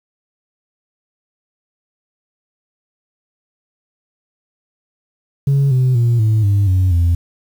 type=tone with pitch steps; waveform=sine; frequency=139 / 128.2 / 118.24 / 109.06 / 100.59 / 92.77 / 85.56 Hz; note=C#3 / C3 / A#2 / A2 / G2 / F#2 / F2; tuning=+5 / -35 / +25 / -15 / +45 / +5 / -35 cents; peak=-8 dBFS; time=5.47-7.15 s; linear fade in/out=5 ms; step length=240 ms; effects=tanh soft clip ceiling -9 dBFS + 7-bit